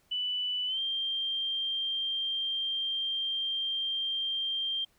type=tone with pitch glide; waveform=sine; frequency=2980 to 3175 Hz; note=F#7 to G7; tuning=+12 to +21 cents; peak=-29 dBFS; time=0.11-4.85 s; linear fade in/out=10 ms; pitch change=+109 cents; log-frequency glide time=0.66-0.8 s; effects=pink hiss -68 dBFS RMS until 4.98 s